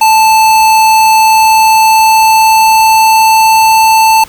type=tone with pitch glide; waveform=square; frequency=879 to 884.6 Hz; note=A5 to A5; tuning=-2 to +9 cents; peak=-4 dBFS; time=0.01-4.24 s; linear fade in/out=5 ms; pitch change=+11 cents; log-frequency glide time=0.99-3.83 s; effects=pink hiss -34 dBFS RMS until 4.28 s